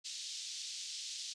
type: band-pass noise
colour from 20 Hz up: pink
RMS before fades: -44 dBFS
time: 0.04-1.34 s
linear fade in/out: 20 ms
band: 3600 to 6800 Hz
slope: 24 dB/octave
effects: resampled to 22050 Hz